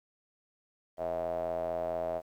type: tone with band-pass filter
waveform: square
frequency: 42.22 Hz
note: E1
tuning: 42 cents sharp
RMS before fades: -34 dBFS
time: 0.97-2.22 s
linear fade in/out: 50 ms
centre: 640 Hz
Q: 8.6
effects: 11-bit